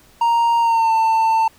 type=tone with pitch glide; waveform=triangle; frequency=932.3 to 894.3 Hz; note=A#5 to A5; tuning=0 to +28 cents; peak=-11 dBFS; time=0.21-1.48 s; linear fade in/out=5 ms; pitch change=-72 cents; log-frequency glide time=0.6-0.91 s; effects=pink hiss -51 dBFS RMS until 1.58 s